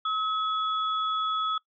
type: tone pair together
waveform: sine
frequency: 1285 / 3385 Hz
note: E6 / G#7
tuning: -45 / +32 cents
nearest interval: octave + perfect fourth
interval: 1677 cents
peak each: -26 / -33 dBFS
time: 0.05-1.58 s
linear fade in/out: 5 ms
effects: noise-tail reverb RT60 0.1 s tail -21 dB re dry